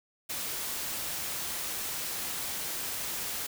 white noise, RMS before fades -35 dBFS, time 0.29-3.47 s, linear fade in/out 10 ms, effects none

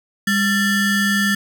square ring-modulated tone, 784 Hz, G5, in tune, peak -13 dBFS, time 0.27-1.35 s, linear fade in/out 5 ms, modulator 986 Hz, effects none

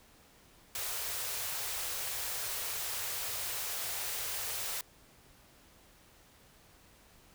white band-stop noise, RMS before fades -37 dBFS, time 0.75-4.81 s, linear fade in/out 2 ms, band 130 to 390 Hz, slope 48 dB/octave, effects pink hiss -61 dBFS RMS until 7.34 s

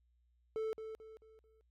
triangle tone with echo, 440 Hz, A4, in tune, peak -33 dBFS, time 0.56-0.73 s, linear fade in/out 0 ms, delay 220 ms, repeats 4, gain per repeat -8 dB, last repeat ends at 1.61 s, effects added 60 Hz sine -70 dBFS peak until 1.7 s + AAC 64 kbps

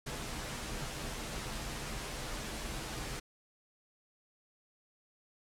pink noise with comb filter, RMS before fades -40 dBFS, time 0.06-3.2 s, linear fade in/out 10 ms, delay 11 ms, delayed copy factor -0.55, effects low-pass 10000 Hz 12 dB/octave

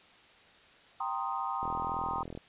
sine chord, C minor seventh, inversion second, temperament equal, 784 / 932.3 / 1046.5 / 1244.5 Hz, G5 / Bb5 / C6 / Eb6, 0 / 0 / 0 / 0 cents, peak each -37 dBFS, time 1-2.23 s, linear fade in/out 5 ms
click train, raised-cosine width 2 ms, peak -28 dBFS, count 32, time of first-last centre 1.63-2.375 s, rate 41.6 Hz
effects white hiss -58 dBFS RMS until 2.48 s + resampled to 8000 Hz

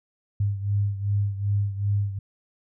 sine beating tone pair, 100.6 / 103.2 Hz, G2 / G#2, +45 / -10 cents, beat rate 2.6 Hz, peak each -23 / -28 dBFS, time 0.4-2.19 s, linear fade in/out 5 ms, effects none

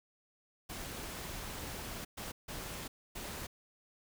pink noise bursts at uneven times, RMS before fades -43 dBFS, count 4, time 0.69-2.05 / 2.17-2.32 / 2.48-2.88 / 3.15-3.47 s, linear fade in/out 10 ms, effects none

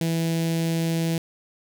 sawtooth tone with notch filter, 164.81 Hz, E3, in tune, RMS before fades -24 dBFS, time 0.01-1.18 s, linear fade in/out 2 ms, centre 1200 Hz, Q 0.69, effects none

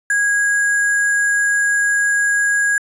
sine tone with sample-and-hold, 1649 Hz, G#6, 13 cents flat, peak -13 dBFS, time 0.1-2.78 s, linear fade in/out 2 ms, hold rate 8820 Hz, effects resampled to 24000 Hz

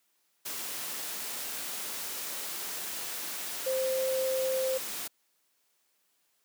sine tone in noise, 523.3 Hz, C5, in tune, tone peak -27 dBFS, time 3.66-4.78 s, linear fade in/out 10 ms, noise white, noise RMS -37 dBFS, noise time 0.45-5.08 s, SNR +7 dB, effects white hiss -73 dBFS RMS until 6.44 s + high-pass 200 Hz 12 dB/octave

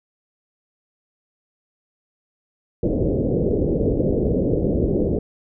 white low-pass noise, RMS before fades -20 dBFS, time 2.83-5.19 s, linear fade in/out 5 ms, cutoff 520 Hz, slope 48 dB/octave, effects none

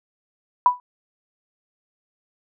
sine tone with exponential decay, 987.8 Hz, B5, in tune, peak -7 dBFS, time 0.66-0.8 s, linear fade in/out 1 ms, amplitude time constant 29 ms, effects none

